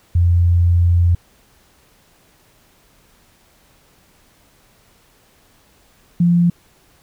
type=tone pair in turn; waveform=sine; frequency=86.7 / 173 Hz; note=F2 / F3; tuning=-12 / -16 cents; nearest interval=octave; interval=1196 cents; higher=second; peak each=-10 dBFS; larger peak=neither; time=0.15-1.15 / 6.2-6.5 s; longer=first; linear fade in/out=5 ms; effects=pink hiss -54 dBFS RMS until 7.02 s